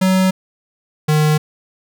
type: tone pair in turn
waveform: square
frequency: 187.5 / 152.78 Hz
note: F#3 / D#3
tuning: +23 / -31 cents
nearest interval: major third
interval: 354 cents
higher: first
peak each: -12 dBFS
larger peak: neither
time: 0.01-0.31 / 1.08-1.38 s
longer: neither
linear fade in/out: 10 ms
effects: none